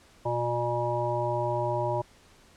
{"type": "harmonic tone", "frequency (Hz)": 120, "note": "B2", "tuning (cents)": -49, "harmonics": [1, 3, 5, 7, 8], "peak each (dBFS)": [-32, -33, -30, -34, -32], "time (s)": [0.25, 2.02], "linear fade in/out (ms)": 10, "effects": ["pink hiss -57 dBFS RMS until 2.56 s", "low-pass 9000 Hz 12 dB/octave"]}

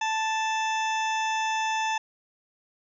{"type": "harmonic tone with a mistuned harmonic", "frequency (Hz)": 880, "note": "A5", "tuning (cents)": 0, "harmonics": [1, 2, 3, 4, 6, 7, 8], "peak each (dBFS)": [-26, -33, -33, -37, -44, -41, -46], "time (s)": [0.01, 1.98], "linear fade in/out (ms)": 5, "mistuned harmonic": 8, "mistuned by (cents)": -63, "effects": []}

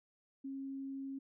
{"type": "tone", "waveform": "sine", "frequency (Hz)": 271.2, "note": "C#4", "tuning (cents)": -38, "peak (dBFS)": -40, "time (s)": [0.44, 1.19], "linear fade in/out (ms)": 10, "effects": []}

